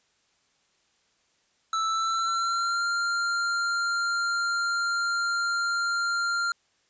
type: tone with pitch glide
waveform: square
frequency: 1318.5 to 1390.5 Hz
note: E6 to F6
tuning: 0 to -8 cents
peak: -25 dBFS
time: 1.73-6.52 s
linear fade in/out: 2 ms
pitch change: +92 cents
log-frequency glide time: 1.88-2.85 s
effects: white hiss -68 dBFS RMS until 6.89 s + resampled to 16000 Hz